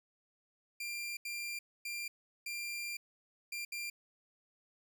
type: tone bursts at uneven times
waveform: sawtooth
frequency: 2382 Hz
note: D7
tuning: 24 cents sharp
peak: -35 dBFS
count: 6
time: 0.8-1.17 / 1.25-1.59 / 1.85-2.08 / 2.46-2.97 / 3.52-3.65 / 3.72-3.9 s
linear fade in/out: 5 ms
effects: none

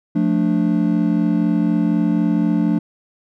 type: chord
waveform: triangle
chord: D minor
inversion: first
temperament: just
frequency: 176.2 / 220.2 / 293.7 Hz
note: F3 / A3 / D4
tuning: +16 / +2 / 0 cents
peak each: -17 dBFS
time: 0.15-2.79 s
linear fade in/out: 10 ms
effects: none

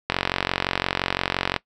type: click train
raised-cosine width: 0.3 ms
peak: -4 dBFS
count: 68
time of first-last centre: 0.1-1.563 s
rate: 45.8 Hz
effects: noise-tail reverb RT60 0.1 s tail -20 dB re dry

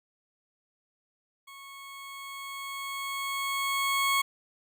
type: tone with level ramp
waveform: 20% pulse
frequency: 1100 Hz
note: C#6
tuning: 14 cents flat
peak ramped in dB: -41 to -18 dBFS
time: 1.47-4.22 s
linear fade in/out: 10 ms
effects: none

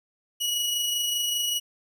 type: tone with amplitude modulation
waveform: sawtooth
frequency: 2916 Hz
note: F#7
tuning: 26 cents flat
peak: -20 dBFS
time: 0.4-1.6 s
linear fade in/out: 20 ms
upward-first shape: sine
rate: 25.1 Hz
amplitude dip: 30%
effects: none

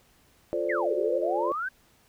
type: chord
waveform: sine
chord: D minor seventh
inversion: first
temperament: equal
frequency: 349.2 / 440 / 523.3 / 587.3 Hz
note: F4 / A4 / C5 / D5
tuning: 0 / 0 / 0 / 0 cents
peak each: -31 / -33 / -31 / -30 dBFS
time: 0.53-1.52 s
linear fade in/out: 0 ms
type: exponential two-way sweep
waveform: sine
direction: down then up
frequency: 2229 to 347.5 to 1603 Hz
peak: -28 dBFS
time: 0.69-1.69 s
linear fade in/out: 10 ms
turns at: 0.95 s
effects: pink hiss -62 dBFS RMS until 2.08 s

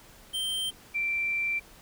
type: tone pair in turn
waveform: square / sine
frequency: 3136 / 2349 Hz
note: G7 / D7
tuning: 0 / 0 cents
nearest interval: perfect fourth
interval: 500 cents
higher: first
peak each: -29 / -26 dBFS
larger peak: second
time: 0.33-0.71 / 0.94-1.6 s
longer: second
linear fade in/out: 20 ms
effects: pink hiss -53 dBFS RMS until 1.81 s

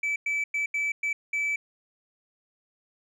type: tone bursts at uneven times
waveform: sine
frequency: 2308 Hz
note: D7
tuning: 31 cents flat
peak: -22 dBFS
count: 6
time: 0.03-0.16 / 0.26-0.44 / 0.54-0.66 / 0.74-0.92 / 1.03-1.13 / 1.33-1.56 s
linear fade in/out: 5 ms
effects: tanh soft clip ceiling -24 dBFS

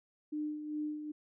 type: tone with tremolo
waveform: sine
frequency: 301.6 Hz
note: D4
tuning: 46 cents sharp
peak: -33 dBFS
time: 0.32-1.12 s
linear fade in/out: 10 ms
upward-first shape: sine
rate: 2.5 Hz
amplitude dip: 55%
effects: none

